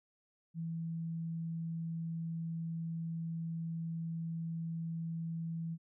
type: tone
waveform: sine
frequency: 164.81 Hz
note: E3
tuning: in tune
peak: -36 dBFS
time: 0.54-5.78 s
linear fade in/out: 50 ms
effects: none